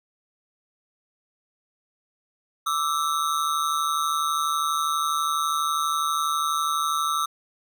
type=ring-modulated tone; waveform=square; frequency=1244.5 Hz; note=D#6; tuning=in tune; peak=-20 dBFS; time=2.66-7.26 s; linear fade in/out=10 ms; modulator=76.1 Hz; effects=none